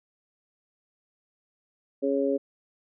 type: harmonic tone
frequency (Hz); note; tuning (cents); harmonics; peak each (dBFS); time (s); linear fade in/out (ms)
138.3; C#3; -4; 2 / 3 / 4; -27 / -27 / -27; 2.02-2.38; 20
effects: none